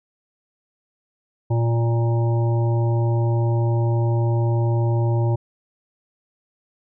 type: harmonic tone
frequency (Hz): 116.5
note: A#2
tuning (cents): -1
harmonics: 1 / 3 / 5 / 7 / 8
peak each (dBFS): -17 / -27 / -31 / -34 / -35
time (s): 1.5-5.36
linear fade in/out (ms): 10
effects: none